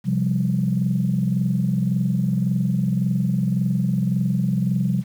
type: chord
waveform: sine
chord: C suspended fourth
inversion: none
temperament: just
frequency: 130.81 / 174.42 / 196.22 Hz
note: C3 / F3 / G3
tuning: 0 / -2 / +2 cents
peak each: -22 dBFS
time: 0.04-5.04 s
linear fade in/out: 50 ms
effects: tanh soft clip ceiling -9 dBFS + 8-bit